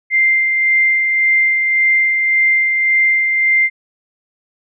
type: tone with tremolo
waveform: sine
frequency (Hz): 2093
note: C7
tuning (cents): 0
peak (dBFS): -9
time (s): 0.1-3.7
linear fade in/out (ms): 50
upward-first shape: sine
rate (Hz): 1.8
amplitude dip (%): 35
effects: none